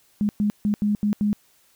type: tone bursts at uneven times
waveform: sine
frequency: 207.7 Hz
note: G#3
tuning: in tune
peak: -18 dBFS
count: 6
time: 0.21-0.29 / 0.4-0.5 / 0.65-0.74 / 0.82-0.95 / 1.03-1.13 / 1.21-1.33 s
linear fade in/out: 0 ms
effects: white hiss -60 dBFS RMS until 1.75 s